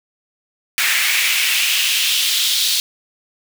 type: noise with high-pass filter sweep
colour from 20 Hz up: pink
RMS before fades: -17 dBFS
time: 0.78-2.8 s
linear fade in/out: 0 ms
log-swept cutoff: 2000 to 3900 Hz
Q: 2.7
effects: none